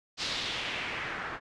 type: noise with low-pass filter sweep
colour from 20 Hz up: white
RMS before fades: -35 dBFS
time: 0.17-1.4 s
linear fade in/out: 50 ms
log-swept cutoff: 4700 to 1400 Hz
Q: 2
effects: low-pass 8000 Hz 12 dB/octave